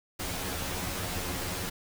pink noise with comb filter, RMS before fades -34 dBFS, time 0.19-1.7 s, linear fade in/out 10 ms, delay 11 ms, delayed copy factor +0.95, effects none

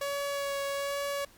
sawtooth tone with vibrato, 562 Hz, C#5, 24 cents sharp, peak -27 dBFS, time 0.01-1.25 s, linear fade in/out 5 ms, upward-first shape sine, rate 1.2 Hz, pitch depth 12 cents each way, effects pink hiss -58 dBFS RMS until 1.37 s + Opus 48 kbps

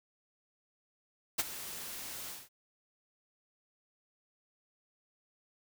white noise with ADSR envelope, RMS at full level -28 dBFS, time 1.38-2.49 s, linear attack 14 ms, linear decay 29 ms, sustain -15 dB, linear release 200 ms, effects none

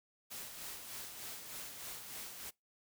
white noise with tremolo, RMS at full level -45 dBFS, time 0.3-2.51 s, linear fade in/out 20 ms, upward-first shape sine, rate 3.3 Hz, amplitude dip 45%, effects noise-tail reverb RT60 0.2 s tail -25 dB re dry

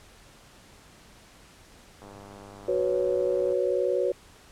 click train, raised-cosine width 1 ms, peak -32 dBFS, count 152, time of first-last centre 2.02-3.53 s, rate 100 Hz
sine chord, F# suspended fourth, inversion none, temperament equal, 370 / 493.9 / 554.4 Hz, F#4 / B4 / C#5, 0 / 0 / 0 cents, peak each -27 dBFS, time 2.68-4.12 s, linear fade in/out 5 ms
effects pink hiss -53 dBFS RMS until 4.51 s + low-pass 10000 Hz 12 dB/octave

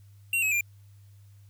square tone with pitch steps, 2746 / 2562 / 2391 Hz, F7 / E7 / D7, -30 / -50 / +30 cents, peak -24 dBFS, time 0.33-0.609 s, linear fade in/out 2 ms, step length 93 ms, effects added 100 Hz sine -50 dBFS peak until 1.49 s + white hiss -68 dBFS RMS until 1.49 s

